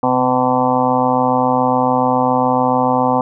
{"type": "harmonic tone with a mistuned harmonic", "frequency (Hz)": 127.1, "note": "C3", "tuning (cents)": -50, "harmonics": [1, 2, 4, 5, 6, 7, 8, 9], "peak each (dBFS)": [-26, -18, -19, -25, -18, -19, -21, -25], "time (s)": [0.03, 3.21], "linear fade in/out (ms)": 2, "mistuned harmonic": 1, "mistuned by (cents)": 36, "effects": []}